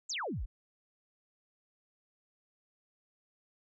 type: exponential sweep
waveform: sine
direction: down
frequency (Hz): 7840 to 32.01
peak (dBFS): -34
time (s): 0.09-0.46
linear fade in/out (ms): 10
effects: none